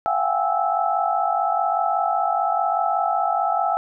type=tone cluster; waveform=sine; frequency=684 / 740 / 781 / 826 / 1312 Hz; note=F5 / F#5 / G5 / G#5 / E6; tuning=-36 / 0 / -7 / -10 / -9 cents; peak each=-25 dBFS; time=0.06-3.77 s; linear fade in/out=0 ms; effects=none